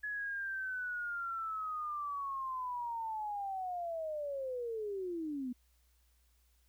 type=linear sweep; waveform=sine; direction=down; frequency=1700 to 240 Hz; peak=-36 dBFS; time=0.03-5.53 s; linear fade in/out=10 ms; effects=added 60 Hz sine -68 dBFS peak until 6.68 s + white hiss -75 dBFS RMS until 6.68 s